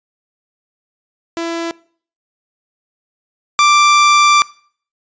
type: tone pair in turn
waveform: sawtooth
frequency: 334.6 / 1177 Hz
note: E4 / D6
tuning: +26 / +3 cents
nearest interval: octave + minor seventh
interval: 2177 cents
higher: second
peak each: -15 / -4 dBFS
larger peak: second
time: 1.37-1.71 / 3.59-4.42 s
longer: second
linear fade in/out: 0 ms
effects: noise-tail reverb RT60 0.5 s tail -22 dB re dry + resampled to 16000 Hz